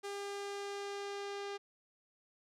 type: tone with low-pass filter sweep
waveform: sawtooth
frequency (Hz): 401.7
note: G4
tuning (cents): +42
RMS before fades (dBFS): -42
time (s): 0.03-1.58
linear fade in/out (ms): 20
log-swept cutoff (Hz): 9000 to 5000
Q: 1
effects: none